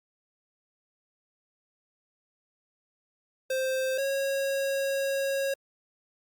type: tone pair in turn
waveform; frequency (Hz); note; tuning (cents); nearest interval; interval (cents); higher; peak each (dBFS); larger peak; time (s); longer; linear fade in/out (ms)
square; 523.3 / 547.5; C5 / C#5; 0 / -22; minor second; 78; second; -27; neither; 3.5-3.98 / 3.98-5.54; second; 5
effects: Opus 48 kbps